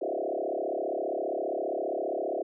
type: tone with frequency modulation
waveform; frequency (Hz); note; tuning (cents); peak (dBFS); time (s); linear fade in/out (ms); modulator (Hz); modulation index
sine; 515; C5; -28; -28; 0.01-2.43; 10; 35; 5.2
effects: none